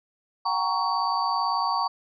sine tone cluster, 732 / 790 / 930 / 1117 / 4580 Hz, F#5 / G5 / A#5 / C#6 / D8, -19 / +13 / -4 / +13 / -44 cents, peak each -33 / -31 / -27 / -26 / -33 dBFS, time 0.45-1.88 s, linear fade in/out 10 ms, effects none

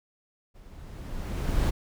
brown noise with level ramp, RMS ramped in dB -50 to -22 dBFS, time 0.54-1.71 s, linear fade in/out 20 ms, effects none

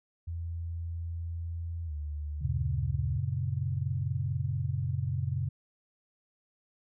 sine tone with pitch glide, 84 to 74.4 Hz, E2 to D2, +33 to +23 cents, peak -33 dBFS, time 0.27-3.18 s, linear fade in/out 10 ms, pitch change -210 cents, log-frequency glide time 1.86-1.92 s
sine chord, F# major, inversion none, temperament equal with one note detuned, 92.5 / 116.54 / 137.08 Hz, F#2 / A#2 / C#3, 0 / 0 / -19 cents, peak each -33 / -34 / -32 dBFS, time 2.41-5.49 s, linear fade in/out 10 ms
effects none

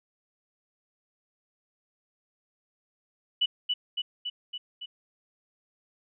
sine tone with echo, 2960 Hz, F#7, in tune, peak -21 dBFS, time 3.41-3.46 s, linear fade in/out 10 ms, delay 280 ms, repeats 5, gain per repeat -3 dB, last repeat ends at 4.86 s, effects none

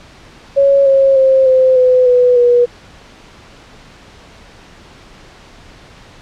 sine tone with pitch steps, 554.4 / 542.1 / 530 / 518.2 / 506.6 / 495.3 / 484.3 Hz, C#5 / C#5 / C5 / C5 / B4 / B4 / B4, 0 / -39 / +22 / -17 / +44 / +5 / -34 cents, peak -6 dBFS, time 0.56-2.66 s, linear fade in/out 20 ms, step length 300 ms, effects pink hiss -40 dBFS RMS until 6.21 s + low-pass 5000 Hz 12 dB/octave

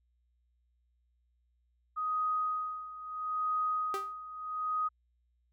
sine tone with tremolo, 1251 Hz, D#6, 9 cents sharp, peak -28 dBFS, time 1.96-4.89 s, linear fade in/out 20 ms, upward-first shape sine, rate 0.76 Hz, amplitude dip 80%
sawtooth tone with exponential decay, 392 Hz, G4, in tune, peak -29 dBFS, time 3.94-4.13 s, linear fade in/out 1 ms, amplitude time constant 41 ms
effects added 60 Hz sine -70 dBFS peak until 5.52 s

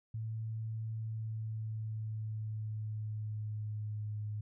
sine tone with pitch glide, 111 to 105.62 Hz, A2 to G#2, +16 to +30 cents, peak -36 dBFS, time 0.14-4.41 s, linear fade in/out 5 ms, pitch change -86 cents, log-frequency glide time 0.91-4.24 s, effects none

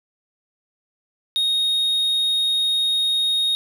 triangle tone, 3729 Hz, A#7, in tune, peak -16 dBFS, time 1.36-3.55 s, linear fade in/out 0 ms, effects none

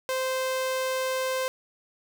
sawtooth tone, 520 Hz, C5, 11 cents flat, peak -22 dBFS, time 0.09-1.48 s, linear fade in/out 0 ms, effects none

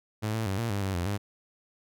sawtooth tone with pitch steps, 107.9 / 111.7 / 96.4 / 116.2 / 100.7 / 96.4 / 87.1 / 101.4 Hz, A2 / A2 / G2 / A#2 / G2 / G2 / F2 / G#2, -33 / +27 / -28 / -5 / +47 / -28 / -4 / -41 cents, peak -24 dBFS, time 0.22-1.18 s, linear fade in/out 20 ms, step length 120 ms, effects none

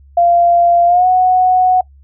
sine tone with pitch glide, 692 to 737.4 Hz, F5 to F#5, -16 to -6 cents, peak -7 dBFS, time 0.17-1.81 s, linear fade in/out 5 ms, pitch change +110 cents, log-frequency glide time 0.86-1.07 s, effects noise-tail reverb RT60 0.1 s tail -22 dB re dry + added 69 Hz sine -40 dBFS peak until 2.03 s

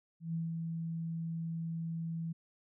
sine tone with ADSR envelope, 164.81 Hz, E3, in tune, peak -32 dBFS, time 0.2-2.33 s, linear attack 140 ms, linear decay 170 ms, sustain -3 dB, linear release 13 ms, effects none

